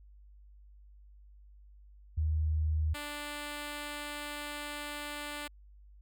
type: tone pair in turn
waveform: sine / 5% pulse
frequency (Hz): 77.78 / 293.7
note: D#2 / D4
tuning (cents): 0 / 0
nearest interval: octave + major seventh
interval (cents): 2300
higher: second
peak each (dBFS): -27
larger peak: neither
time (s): 2.17-2.94 / 2.94-5.48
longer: second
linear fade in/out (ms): 10
effects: added 50 Hz sine -53 dBFS peak until 6.01 s